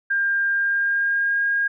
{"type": "tone with pitch glide", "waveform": "sine", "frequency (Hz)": [1600, 1625.1], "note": ["G6", "G#6"], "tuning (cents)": [35, -38], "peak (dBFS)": -18, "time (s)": [0.1, 1.68], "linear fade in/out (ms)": 10, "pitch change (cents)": 27, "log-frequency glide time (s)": [0.51, 1.42], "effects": []}